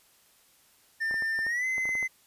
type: tone with pitch glide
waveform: triangle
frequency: 1795 to 2050 Hz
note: A6 to C7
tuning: +34 to -36 cents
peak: -25 dBFS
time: 1-2.08 s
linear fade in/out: 20 ms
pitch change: +230 cents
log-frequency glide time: 1.44-1.66 s
type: clicks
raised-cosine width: 1 ms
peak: -29 dBFS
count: 10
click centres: 1.111 / 1.142 / 1.223 / 1.39 / 1.466 / 1.781 / 1.855 / 1.891 / 1.953 / 2.028 s
effects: white hiss -62 dBFS RMS until 2.26 s + resampled to 32000 Hz